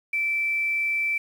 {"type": "tone with quantisation", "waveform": "sine", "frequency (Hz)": 2329, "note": "D7", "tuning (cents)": -15, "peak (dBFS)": -22, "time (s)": [0.13, 1.18], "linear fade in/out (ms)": 5, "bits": 8, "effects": []}